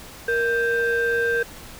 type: tone pair together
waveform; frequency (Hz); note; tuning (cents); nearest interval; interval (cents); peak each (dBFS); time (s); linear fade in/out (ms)
sine; 468 / 1574; A#4 / G6; +7 / +7; octave + major sixth; 2100; -20; 0.28-1.43; 5
effects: tanh soft clip ceiling -15 dBFS + pink hiss -41 dBFS RMS until 1.79 s